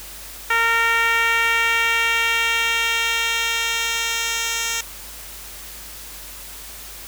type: tone with band-pass filter sweep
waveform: 10% pulse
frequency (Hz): 460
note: A#4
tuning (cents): -23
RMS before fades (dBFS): -20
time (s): 0.5-4.81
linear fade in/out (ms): 5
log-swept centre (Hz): 1700 to 5500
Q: 1.3
effects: added 50 Hz sine -43 dBFS peak until 7.07 s + white hiss -37 dBFS RMS until 7.07 s